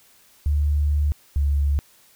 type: tone pair in turn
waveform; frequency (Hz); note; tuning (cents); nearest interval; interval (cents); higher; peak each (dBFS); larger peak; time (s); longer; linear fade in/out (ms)
sine; 73.42 / 71.29; D2 / C#2; 0 / +49; minor second; 51; first; -17; neither; 0.46-1.12 / 1.36-1.79; first; 0
effects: white hiss -55 dBFS RMS until 2.15 s